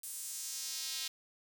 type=tone with high-pass filter sweep; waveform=square; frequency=144.9 Hz; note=D3; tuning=23 cents flat; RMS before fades=-41 dBFS; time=0.03-1.08 s; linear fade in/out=5 ms; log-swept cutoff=9600 to 3800 Hz; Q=1.6; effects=10-bit